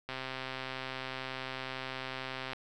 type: click train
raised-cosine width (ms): 0.3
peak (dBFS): -22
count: 321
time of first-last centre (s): 0.09-2.533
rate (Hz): 131
effects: none